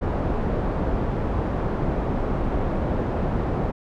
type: low-pass noise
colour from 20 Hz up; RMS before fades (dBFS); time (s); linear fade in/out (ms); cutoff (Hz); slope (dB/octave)
pink; -24; 0.01-3.72; 20; 810; 12
effects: none